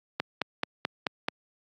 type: click train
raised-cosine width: 0.3 ms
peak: -10 dBFS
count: 6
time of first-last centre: 0.2-1.285 s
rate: 4.61 Hz
effects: high-pass 150 Hz 12 dB/octave + AAC 64 kbps